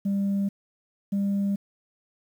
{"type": "tone pair in turn", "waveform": "sine", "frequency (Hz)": [198.4, 199.26], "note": ["G3", "G3"], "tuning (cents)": [21, 29], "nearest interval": "unison", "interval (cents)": 8, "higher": "second", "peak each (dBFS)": -20, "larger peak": "neither", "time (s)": [[0.05, 0.49], [1.12, 1.56]], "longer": "neither", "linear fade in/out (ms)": 10, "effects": ["tanh soft clip ceiling -21 dBFS", "9-bit"]}